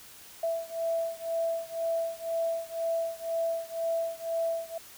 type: beating tone pair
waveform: sine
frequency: 662 / 664 Hz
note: E5 / E5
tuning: +7 / +12 cents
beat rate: 2 Hz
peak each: -31 / -32 dBFS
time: 0.43-4.78 s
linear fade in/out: 5 ms
effects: white hiss -50 dBFS RMS until 4.97 s